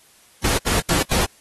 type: noise bursts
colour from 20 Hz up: pink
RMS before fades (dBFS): -20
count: 4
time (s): 0.44-1.252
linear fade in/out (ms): 5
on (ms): 140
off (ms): 84
effects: white hiss -53 dBFS RMS until 1.4 s + AAC 32 kbps